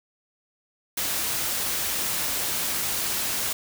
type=noise; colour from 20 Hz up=white; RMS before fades=-27 dBFS; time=0.97-3.53 s; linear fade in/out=5 ms; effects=none